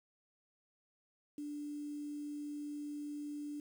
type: tone with quantisation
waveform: sine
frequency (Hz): 293.7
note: D4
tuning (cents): 0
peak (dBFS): -40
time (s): 1.38-3.6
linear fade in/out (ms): 2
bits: 10
effects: none